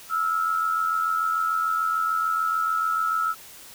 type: tone pair together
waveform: sine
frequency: 1310.1 / 1396.9 Hz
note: E6 / F6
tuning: -11 / 0 cents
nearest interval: minor second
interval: 111 cents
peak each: -22 / -29 dBFS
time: 0.09-3.35 s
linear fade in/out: 50 ms
effects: white hiss -45 dBFS RMS until 3.74 s